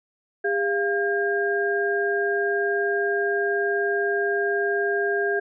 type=tone cluster; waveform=sine; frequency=403.5 / 691 / 1612 Hz; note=G#4 / F5 / G6; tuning=-50 / -19 / +48 cents; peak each=-23 / -29 / -25 dBFS; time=0.44-5.4 s; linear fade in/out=10 ms; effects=none